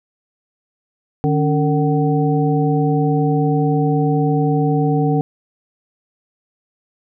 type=harmonic tone with a mistuned harmonic; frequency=151.2 Hz; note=D#3; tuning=49 cents flat; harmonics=1 / 2 / 3 / 5; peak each=-16 / -19 / -21 / -23 dBFS; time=1.24-5.21 s; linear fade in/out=0 ms; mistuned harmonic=2; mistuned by=-130 cents; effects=none